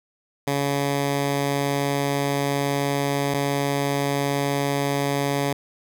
10% pulse tone pair in turn, 141 / 141 Hz, C#3 / C#3, +30 / +30 cents, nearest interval unison, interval 0 cents, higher neither, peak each -13 dBFS, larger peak neither, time 0.47-3.34 / 3.34-5.53 s, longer first, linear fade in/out 5 ms, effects none

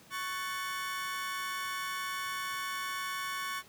30% pulse chord, F# minor, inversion second, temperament equal with one note detuned, 1108.7 / 1498 / 1760 Hz, C#6 / F#6 / A6, 0 / +21 / 0 cents, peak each -34 / -39 / -39 dBFS, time 0.1-3.63 s, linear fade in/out 50 ms, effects pink hiss -57 dBFS RMS until 3.68 s + high-pass 100 Hz 12 dB/octave

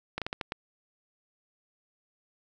slowing click train, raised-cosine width 0.3 ms, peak -16 dBFS, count 6, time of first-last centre 0.18-0.521 s, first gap 37 ms, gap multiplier 1.31, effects none

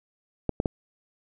clicks, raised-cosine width 2 ms, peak -11 dBFS, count 3, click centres 0.493 / 0.601 / 0.658 s, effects none

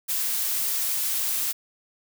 blue noise, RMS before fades -26 dBFS, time 0.08-1.53 s, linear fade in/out 20 ms, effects none

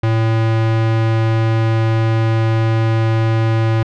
square tone, 112.3 Hz, A2, 36 cents sharp, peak -13 dBFS, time 0.03-3.83 s, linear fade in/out 5 ms, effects low-pass 3000 Hz 12 dB/octave

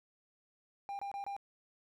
triangle tone bursts, 799 Hz, G5, 33 cents sharp, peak -36 dBFS, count 4, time 0.89-1.365 s, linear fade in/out 0 ms, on 100 ms, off 25 ms, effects none

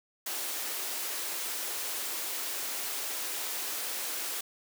white high-pass noise, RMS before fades -35 dBFS, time 0.26-4.41 s, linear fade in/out 5 ms, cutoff 290 Hz, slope 24 dB/octave, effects none

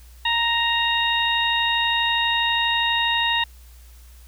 harmonic tone, 932.3 Hz, A#5, in tune, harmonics 1 / 2 / 3 / 4, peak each -24 / -24 / -24 / -24 dBFS, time 0.25-3.44 s, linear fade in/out 5 ms, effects added 60 Hz sine -43 dBFS peak until 4.27 s + white hiss -54 dBFS RMS until 4.27 s

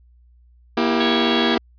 sawtooth chord, E diminished, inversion second, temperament just, 237.3 / 329.6 / 395.6 Hz, Bb3 / E4 / G4, +31 / 0 / +16 cents, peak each -16 / -18 / -19 dBFS, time 0.77-1.58 s, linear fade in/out 5 ms
harmonic tone, 554.4 Hz, C#5, in tune, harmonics 3 / 4 / 5 / 6 / 7 / 8, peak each -31 / -32 / -34 / -24 / -30 / -34 dBFS, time 1-1.55 s, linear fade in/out 5 ms
effects added 60 Hz sine -49 dBFS peak until 1.78 s + resampled to 11025 Hz

